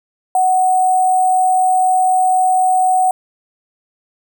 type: tone with sample-and-hold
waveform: sine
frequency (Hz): 742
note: F#5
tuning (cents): +5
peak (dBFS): -10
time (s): 0.35-3.11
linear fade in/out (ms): 2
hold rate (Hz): 8820
effects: none